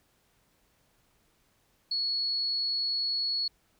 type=tone; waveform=sine; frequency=4370 Hz; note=C#8; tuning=26 cents flat; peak=-27 dBFS; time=1.91-3.48 s; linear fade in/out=5 ms; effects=pink hiss -69 dBFS RMS until 3.79 s